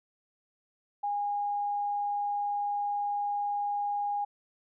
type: tone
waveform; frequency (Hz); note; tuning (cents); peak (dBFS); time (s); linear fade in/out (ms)
sine; 818; G#5; -26; -28; 1.03-4.25; 10
effects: none